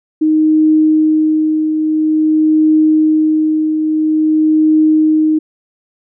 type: tone with tremolo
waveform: sine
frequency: 311.1 Hz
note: D#4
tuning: in tune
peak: -6 dBFS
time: 0.21-5.39 s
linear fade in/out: 10 ms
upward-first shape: triangle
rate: 0.49 Hz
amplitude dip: 50%
effects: none